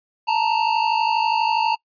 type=tone pair together; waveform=square; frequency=880 / 932.3 Hz; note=A5 / A#5; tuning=0 / 0 cents; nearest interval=minor second; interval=100 cents; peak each=-21 dBFS; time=0.27-1.76 s; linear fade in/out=20 ms; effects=noise-tail reverb RT60 0.1 s tail -25 dB re dry + resampled to 11025 Hz